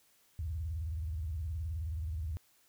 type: tone with vibrato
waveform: sine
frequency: 79 Hz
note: D#2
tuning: 27 cents sharp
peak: -34 dBFS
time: 0.39-2.37 s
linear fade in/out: 0 ms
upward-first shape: square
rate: 19 Hz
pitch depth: 200 cents each way
effects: white hiss -68 dBFS RMS until 2.68 s